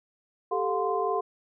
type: tone cluster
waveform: sine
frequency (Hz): 394.8 / 439.4 / 715 / 1038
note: G4 / A4 / F5 / C6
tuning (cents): +12 / -2 / +41 / -14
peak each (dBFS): -30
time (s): 0.51-1.21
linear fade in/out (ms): 10
effects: none